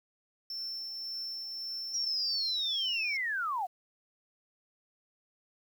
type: tone with tremolo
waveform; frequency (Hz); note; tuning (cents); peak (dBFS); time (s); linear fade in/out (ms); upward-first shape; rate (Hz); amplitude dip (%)
triangle; 5370; E8; +31; -34; 0.5-3.17; 2; triangle; 1.8; 30
type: linear sweep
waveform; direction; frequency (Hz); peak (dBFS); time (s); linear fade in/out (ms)
sine; down; 5740 to 686; -30; 1.93-3.67; 20
effects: 10-bit